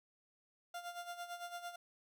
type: tone with tremolo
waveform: 30% pulse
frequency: 698.5 Hz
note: F5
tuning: in tune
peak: -39 dBFS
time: 0.74-1.76 s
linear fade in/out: 5 ms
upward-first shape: sine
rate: 8.9 Hz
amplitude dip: 70%
effects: none